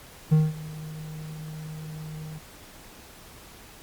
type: tone with ADSR envelope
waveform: triangle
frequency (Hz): 155.56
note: D#3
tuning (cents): 0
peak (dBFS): -12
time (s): 0.31-2.39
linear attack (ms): 17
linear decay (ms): 200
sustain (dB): -21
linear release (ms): 14
effects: pink hiss -48 dBFS RMS until 3.82 s + Opus 48 kbps